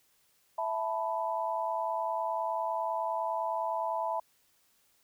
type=chord; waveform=sine; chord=E suspended fourth; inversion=none; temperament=just; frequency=659.3 / 879 / 988.9 Hz; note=E5 / A5 / B5; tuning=0 / -2 / +2 cents; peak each=-34 dBFS; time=0.58-4.2 s; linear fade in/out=5 ms; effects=white hiss -69 dBFS RMS until 5.03 s